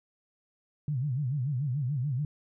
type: tone with vibrato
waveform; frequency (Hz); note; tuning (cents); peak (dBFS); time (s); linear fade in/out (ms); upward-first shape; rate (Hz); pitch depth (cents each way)
sine; 135.3; C#3; -42; -27; 0.88-2.25; 2; sine; 6.9; 200
effects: none